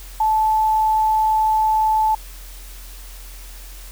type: tone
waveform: sine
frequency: 871 Hz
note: A5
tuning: 18 cents flat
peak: -14 dBFS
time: 0.2-2.15 s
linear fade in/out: 5 ms
effects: added 43 Hz sine -35 dBFS peak until 3.91 s + white hiss -42 dBFS RMS until 3.91 s